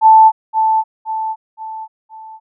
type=tone with echo; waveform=sine; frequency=880 Hz; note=A5; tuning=in tune; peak=-3 dBFS; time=0.01-0.32 s; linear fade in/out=50 ms; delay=520 ms; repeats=4; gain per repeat=-7 dB; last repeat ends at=2.4 s; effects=none